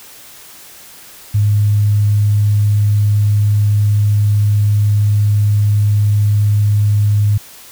sine tone, 103.83 Hz, G#2, in tune, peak -9 dBFS, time 1.34-7.38 s, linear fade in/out 10 ms, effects white hiss -38 dBFS RMS until 7.71 s

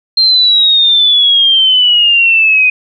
sine exponential sweep, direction down, 4186 to 2489 Hz, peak -5 dBFS, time 0.17-2.7 s, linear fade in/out 5 ms, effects none

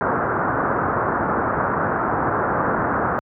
white low-pass noise, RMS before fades -21 dBFS, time 0.01-3.19 s, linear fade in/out 0 ms, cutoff 1500 Hz, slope 48 dB/octave, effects high-pass 80 Hz 12 dB/octave

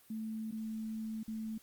sine tone with dropouts, 220 Hz, A3, in tune, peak -37 dBFS, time 0.1-1.58 s, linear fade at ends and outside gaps 5 ms, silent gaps 0.512-0.523 / 1.232-1.279 s, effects white hiss -63 dBFS RMS until 1.62 s + Opus 32 kbps

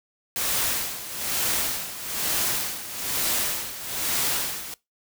white noise with tremolo, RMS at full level -24 dBFS, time 0.36-4.74 s, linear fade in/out 0 ms, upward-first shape sine, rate 1.1 Hz, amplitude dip 75%, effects noise-tail reverb RT60 0.2 s tail -22 dB re dry

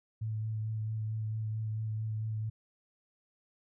sine tone with vibrato, 109.3 Hz, A2, 11 cents flat, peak -32 dBFS, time 0.21-2.5 s, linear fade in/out 10 ms, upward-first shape sine, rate 4.5 Hz, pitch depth 16 cents each way, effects none

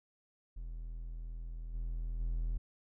triangle tone with level steps, 41.2 Hz, E1, in tune, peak -38 / -33 / -30 dBFS, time 0.56-2.58 s, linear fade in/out 10 ms, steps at 1.73 / 2.19 s, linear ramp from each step 20 ms, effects none

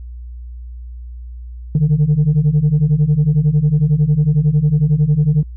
sine beating tone pair, 143.8 / 154.8 Hz, D3 / D#3, -36 / -9 cents, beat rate 11 Hz, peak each -13 / -11 dBFS, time 1.75-5.43 s, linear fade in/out 2 ms, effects tanh soft clip ceiling -7 dBFS + added 60 Hz sine -28 dBFS peak until 5.56 s

